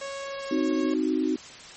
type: tone with pitch glide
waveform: sawtooth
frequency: 552 to 548.5 Hz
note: C#5 to C#5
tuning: -7 to -18 cents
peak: -29 dBFS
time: 0.01-0.94 s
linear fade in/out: 5 ms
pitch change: -11 cents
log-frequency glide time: 0.38-0.47 s
type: chord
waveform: sine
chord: C diminished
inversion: none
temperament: equal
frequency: 261.6 / 311.1 / 370 Hz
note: C4 / Eb4 / Gb4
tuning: 0 / 0 / 0 cents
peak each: -27 / -25 / -29 dBFS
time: 0.51-1.36 s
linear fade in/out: 5 ms
effects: white hiss -44 dBFS RMS until 1.76 s + MP3 32 kbps